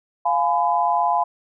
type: chord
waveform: sine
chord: F diminished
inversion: none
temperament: just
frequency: 698.5 / 838.1 / 1005.8 Hz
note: F5 / Ab5 / Cb6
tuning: 0 / +16 / +31 cents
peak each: -21 dBFS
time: 0.25-1.24 s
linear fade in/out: 10 ms
effects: none